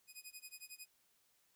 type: tone with tremolo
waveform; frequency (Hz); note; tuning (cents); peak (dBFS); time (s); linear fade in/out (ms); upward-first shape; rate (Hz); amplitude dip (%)
10% pulse; 2495; D#7; +4; -39; 0.07-0.88; 50; sine; 11; 95
effects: white hiss -75 dBFS RMS until 1.55 s